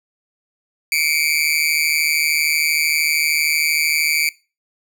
sawtooth tone with amplitude modulation, 2309 Hz, D7, 30 cents flat, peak -8 dBFS, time 0.92-4.29 s, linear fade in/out 2 ms, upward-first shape sine, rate 153 Hz, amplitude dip 95%, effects noise-tail reverb RT60 0.3 s tail -20 dB re dry

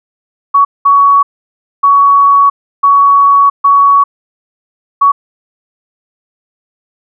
sine tone bursts at uneven times, 1123 Hz, C#6, 22 cents sharp, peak -3 dBFS, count 6, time 0.54-0.65 / 0.85-1.23 / 1.83-2.5 / 2.83-3.5 / 3.64-4.04 / 5.01-5.12 s, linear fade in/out 10 ms, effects none

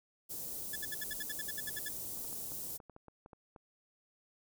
white band-stop noise, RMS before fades -42 dBFS, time 0.29-2.78 s, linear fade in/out 20 ms, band 490 to 7800 Hz, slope 12 dB/octave
sawtooth tone bursts, 1718 Hz, A6, 42 cents flat, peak -35 dBFS, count 13, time 0.73-1.886 s, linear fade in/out 5 ms, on 28 ms, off 66 ms
clicks, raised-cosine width 1 ms, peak -38 dBFS, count 11, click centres 2.173 / 2.247 / 2.328 / 2.519 / 2.802 / 2.897 / 2.964 / 3.083 / 3.261 / 3.332 / 3.562 s
effects none

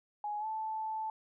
sine tone with pitch glide, 835 to 875.5 Hz, G#5 to A5, +9 to -9 cents, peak -34 dBFS, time 0.24-1.1 s, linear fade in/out 2 ms, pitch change +82 cents, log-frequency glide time 0.39-0.46 s, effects none

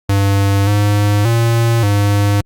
square tone with pitch steps, 99.3 / 103 / 116 / 101.8 Hz, G2 / G#2 / A#2 / G#2, +23 / -14 / -8 / -34 cents, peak -11 dBFS, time 0.09-2.41 s, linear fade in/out 5 ms, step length 580 ms, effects Opus 48 kbps

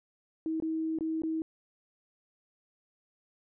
sine tone with dropouts, 320 Hz, D#4, 49 cents sharp, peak -29 dBFS, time 0.46-1.42 s, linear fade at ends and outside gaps 1 ms, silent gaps 0.601-0.623 / 0.987-1.008 / 1.22-1.235 s, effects none

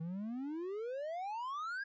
triangle exponential sweep, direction up, 157.5 to 1661.2 Hz, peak -36 dBFS, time 0-1.84 s, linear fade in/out 10 ms, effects resampled to 16000 Hz

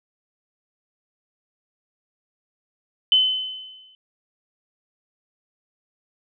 sine tone with exponential decay, 3040 Hz, F#7, 46 cents sharp, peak -11 dBFS, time 3.12-3.95 s, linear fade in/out 1 ms, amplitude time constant 180 ms, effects none

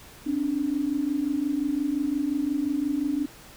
sine tone pair together, 269.2 / 294.9 Hz, C4 / D4, +49 / +7 cents, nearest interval major second, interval 158 cents, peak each -28 / -25 dBFS, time 0.26-3.26 s, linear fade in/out 10 ms, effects pink hiss -48 dBFS RMS until 3.56 s

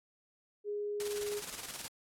sine tone, 413.5 Hz, G#4, 8 cents flat, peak -34 dBFS, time 0.64-1.42 s, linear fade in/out 50 ms
white noise with tremolo, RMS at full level -40 dBFS, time 1-1.88 s, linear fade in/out 0 ms, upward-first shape square, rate 19 Hz, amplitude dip 50%
effects low-pass 11000 Hz 12 dB/octave + AAC 64 kbps

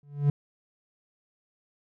triangle tone with exponential growth, 143.9 Hz, D3, 35 cents flat, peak -14 dBFS, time 0.03-0.3 s, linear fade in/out 2 ms, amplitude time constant 57 ms, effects none

